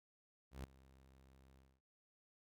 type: tone with ADSR envelope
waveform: sawtooth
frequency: 66.3 Hz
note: C2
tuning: 23 cents sharp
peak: -40 dBFS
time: 0.51-1.81 s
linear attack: 130 ms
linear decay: 4 ms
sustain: -20 dB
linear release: 240 ms
effects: none